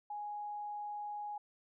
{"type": "tone", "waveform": "sine", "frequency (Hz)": 830.6, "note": "G#5", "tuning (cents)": 0, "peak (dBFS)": -39, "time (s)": [0.1, 1.38], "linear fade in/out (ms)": 5, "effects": []}